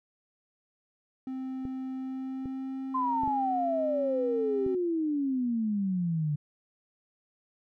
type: tone with pitch glide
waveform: triangle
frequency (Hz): 261.4 to 265.8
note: C4 to C4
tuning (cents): -1 to +27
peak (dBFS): -31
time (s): 1.27-4.75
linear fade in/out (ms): 2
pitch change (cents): +28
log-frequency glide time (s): 1.94-2.8
type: clicks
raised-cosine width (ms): 3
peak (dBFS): -27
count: 5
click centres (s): 1.653 / 2.457 / 3.235 / 3.277 / 4.664
type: exponential sweep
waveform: sine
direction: down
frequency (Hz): 1046.5 to 144.7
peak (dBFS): -26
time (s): 2.94-6.36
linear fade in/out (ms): 10
effects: none